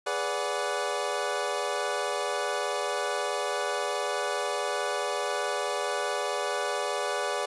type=chord; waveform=25% pulse; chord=G# half-diminished seventh; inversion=none; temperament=equal with one note detuned; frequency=415.3 / 493.9 / 578.6 / 740 Hz; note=G#4 / B4 / D5 / F#5; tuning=0 / 0 / -26 / 0 cents; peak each=-30 / -31 / -28 / -31 dBFS; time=0.06-7.46 s; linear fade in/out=10 ms; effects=resampled to 24000 Hz